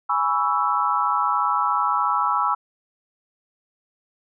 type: chord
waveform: sine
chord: C# minor seventh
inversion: second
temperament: equal with one note detuned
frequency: 830.6 / 987.8 / 1121.6 / 1318.5 Hz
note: G#5 / B5 / C#6 / E6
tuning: 0 / 0 / +20 / 0 cents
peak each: -26 / -24 / -25 / -22 dBFS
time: 0.09-2.55 s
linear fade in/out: 10 ms
effects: none